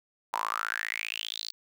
sawtooth tone with high-pass filter sweep, 55 Hz, A1, in tune, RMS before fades -34 dBFS, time 0.33-1.52 s, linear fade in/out 0 ms, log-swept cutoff 910 to 4600 Hz, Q 8.5, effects none

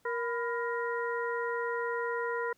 harmonic tone with a mistuned harmonic, 470 Hz, A#4, 14 cents sharp, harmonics 1 / 2 / 3 / 4, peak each -33 / -36 / -38 / -39 dBFS, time 0.05-2.53 s, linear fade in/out 5 ms, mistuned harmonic 2, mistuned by +100 cents, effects pink hiss -69 dBFS RMS until 2.57 s + high-pass 80 Hz 12 dB/octave

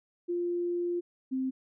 sine tone pair in turn, 349.2 / 261.6 Hz, F4 / C4, 0 / 0 cents, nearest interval perfect fourth, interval 500 cents, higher first, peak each -28 / -28 dBFS, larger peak neither, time 0.28-1.01 / 1.31-1.51 s, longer first, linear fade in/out 20 ms, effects none

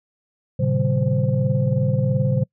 sine tone cluster, 110.5 / 133.4 / 151.9 / 190.5 / 520 Hz, A2 / C3 / D#3 / G3 / C5, +8 / +34 / -41 / -49 / -11 cents, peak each -23 / -19 / -25 / -25 / -26 dBFS, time 0.59-2.44 s, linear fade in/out 10 ms, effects noise-tail reverb RT60 0.1 s tail -26 dB re dry + tanh soft clip ceiling -7 dBFS

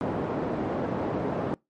pink band-pass noise, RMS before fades -29 dBFS, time 0.01-1.54 s, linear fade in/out 0 ms, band 190 to 710 Hz, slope 12 dB/octave, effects noise-tail reverb RT60 0.2 s tail -25 dB re dry + MP3 48 kbps

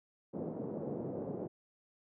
white band-pass noise, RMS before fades -40 dBFS, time 0.33-1.48 s, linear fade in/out 20 ms, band 130 to 520 Hz, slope 24 dB/octave, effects none

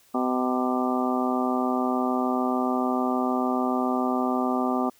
harmonic tone with a mistuned harmonic, 126.8 Hz, B2, 46 cents sharp, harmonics 2 / 3 / 4 / 5 / 6 / 7 / 8 / 9, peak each -25 / -31 / -36 / -32 / -30 / -36 / -37 / -31 dBFS, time 0.14-4.9 s, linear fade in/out 10 ms, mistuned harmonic 9, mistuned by +64 cents, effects white hiss -59 dBFS RMS until 4.99 s

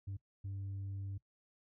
sine tone bursts at uneven times, 98 Hz, G2, in tune, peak -37 dBFS, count 2, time 0.07-0.17 / 0.44-1.18 s, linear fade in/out 10 ms, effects noise-tail reverb RT60 0.1 s tail -20 dB re dry + tanh soft clip ceiling -38 dBFS

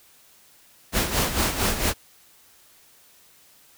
pink noise with tremolo, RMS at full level -21 dBFS, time 0.92-1.94 s, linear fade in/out 50 ms, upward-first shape sine, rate 4.4 Hz, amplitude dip 65%, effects white hiss -55 dBFS RMS until 3.77 s

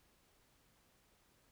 silence, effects pink hiss -72 dBFS RMS until 1.51 s

